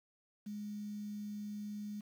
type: tone with quantisation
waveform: sine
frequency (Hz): 207.7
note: G#3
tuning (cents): 0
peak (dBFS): -40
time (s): 0.46-2.01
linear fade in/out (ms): 10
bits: 10
effects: none